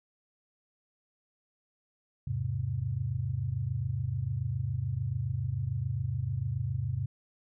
sine chord, E augmented, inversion none, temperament equal, 82.41 / 103.83 / 130.81 Hz, E2 / G#2 / B#2, 0 / 0 / 0 cents, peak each -38 / -33 / -32 dBFS, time 2.27-7.06 s, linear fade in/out 5 ms, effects none

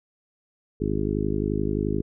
harmonic tone, 51.5 Hz, G#1, 14 cents flat, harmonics 1 / 2 / 3 / 4 / 5 / 6 / 7 / 8, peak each -31 / -31 / -31 / -31 / -31 / -31 / -31 / -31 dBFS, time 0.8-2.02 s, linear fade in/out 10 ms, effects none

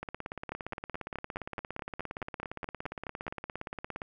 two click trains, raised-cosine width 0.5 ms, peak -22 / -21 dBFS, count 70 / 14, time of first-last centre 0.03-4.018 / 0.52-3.28 s, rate 17.3 / 4.71 Hz, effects none

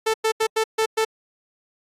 sawtooth tone bursts at uneven times, 441.6 Hz, A4, 6 cents sharp, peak -14 dBFS, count 6, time 0.06-0.14 / 0.24-0.32 / 0.4-0.47 / 0.56-0.64 / 0.78-0.86 / 0.97-1.05 s, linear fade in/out 10 ms, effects low-pass 11000 Hz 12 dB/octave + AAC 64 kbps

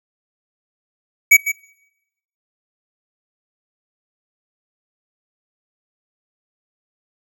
square tone with echo, 2268 Hz, C#7, 39 cents sharp, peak -6 dBFS, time 1.31-1.37 s, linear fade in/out 10 ms, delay 150 ms, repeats 1, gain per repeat -12 dB, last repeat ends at 1.52 s, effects noise-tail reverb RT60 0.9 s tail -22 dB re dry

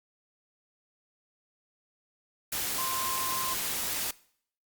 sine tone in noise, 1046.5 Hz, C6, in tune, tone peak -33 dBFS, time 2.78-3.54 s, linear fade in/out 5 ms, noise white, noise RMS -32 dBFS, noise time 2.52-4.11 s, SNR -4 dB, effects noise-tail reverb RT60 0.6 s tail -21 dB re dry + Opus 48 kbps

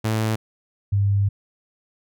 sawtooth / sine tone pair in turn, 110 / 100.09 Hz, A2 / G2, 0 / +37 cents, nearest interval major second, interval 163 cents, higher first, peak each -16 dBFS, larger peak neither, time 0.04-0.36 / 0.92-1.29 s, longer second, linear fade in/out 10 ms, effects none

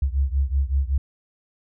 sine beating tone pair, 66.3 / 71.6 Hz, C2 / D2, +23 / -43 cents, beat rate 5.3 Hz, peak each -21 / -23 dBFS, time 0.02-0.98 s, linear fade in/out 5 ms, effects none

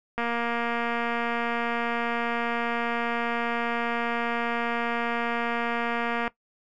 click train, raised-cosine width 0.5 ms, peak -14 dBFS, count 1434, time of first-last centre 0.18-6.278 s, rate 235 Hz, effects noise-tail reverb RT60 0.1 s tail -18 dB re dry

